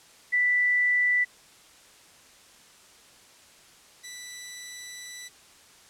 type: tone pair in turn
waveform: sine / 10% pulse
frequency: 1975.5 / 1975.5 Hz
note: B6 / B6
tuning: 0 / 0 cents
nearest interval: unison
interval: 0 cents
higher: neither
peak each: -20 / -29 dBFS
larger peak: first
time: 0.32-1.25 / 4.03-5.29 s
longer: second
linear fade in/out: 20 ms
effects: white hiss -54 dBFS RMS until 5.89 s + low-pass 9000 Hz 12 dB/octave